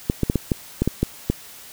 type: clicks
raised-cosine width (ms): 3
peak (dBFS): -5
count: 9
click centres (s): 0.099 / 0.233 / 0.299 / 0.357 / 0.518 / 0.82 / 0.876 / 1.03 / 1.3
effects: white hiss -42 dBFS RMS until 1.72 s